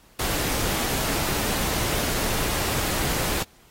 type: noise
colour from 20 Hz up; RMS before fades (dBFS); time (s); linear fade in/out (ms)
pink; -26; 0.19-3.43; 5
effects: pink hiss -56 dBFS RMS until 3.7 s + AAC 48 kbps